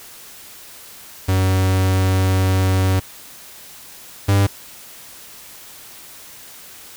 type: tone pair in turn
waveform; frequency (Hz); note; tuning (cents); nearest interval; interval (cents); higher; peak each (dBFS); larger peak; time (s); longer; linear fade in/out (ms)
45% pulse; 94.3 / 99.33; F#2 / G2; +33 / +23; minor second; 90; second; -14 / -12; second; 1.28-3 / 4.28-4.47; first; 10
effects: white hiss -40 dBFS RMS until 6.96 s